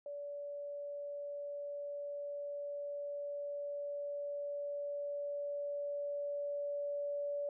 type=tone with level ramp; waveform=sine; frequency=575 Hz; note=D5; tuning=37 cents flat; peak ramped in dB=-41 to -35 dBFS; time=0.06-7.49 s; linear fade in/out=2 ms; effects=none